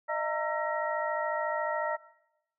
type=tone cluster; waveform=sine; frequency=613 / 667 / 921 / 1344 / 1891 Hz; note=D#5 / E5 / A#5 / E6 / A#6; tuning=-26 / +20 / -21 / +33 / +24 cents; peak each=-33 / -38 / -34 / -36 / -37 dBFS; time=0.08-1.97 s; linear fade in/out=20 ms; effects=noise-tail reverb RT60 0.9 s tail -20 dB re dry